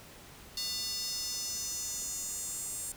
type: tone with high-pass filter sweep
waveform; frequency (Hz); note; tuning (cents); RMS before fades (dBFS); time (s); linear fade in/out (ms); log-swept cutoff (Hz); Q
square; 399.9; G4; +35; -37; 0.57-2.92; 2; 4500 to 8300; 4.1
effects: pink hiss -52 dBFS RMS until 2.96 s